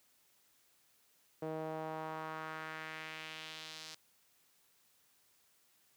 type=tone with band-pass filter sweep; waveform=sawtooth; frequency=157.9 Hz; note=D#3; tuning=26 cents sharp; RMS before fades=-44 dBFS; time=1.42-3.95 s; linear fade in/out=5 ms; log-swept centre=510 to 5000 Hz; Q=1.7; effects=white hiss -71 dBFS RMS until 5.96 s + high-pass 60 Hz 12 dB/octave